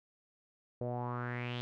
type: tone with low-pass filter sweep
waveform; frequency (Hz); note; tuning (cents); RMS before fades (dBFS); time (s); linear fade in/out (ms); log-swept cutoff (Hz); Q
sawtooth; 121.9; B2; -22; -38; 0.81-1.61; 0; 530 to 3600; 4.9
effects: none